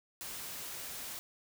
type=noise; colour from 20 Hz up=white; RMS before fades=-43 dBFS; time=0.21-1.19 s; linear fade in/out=0 ms; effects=none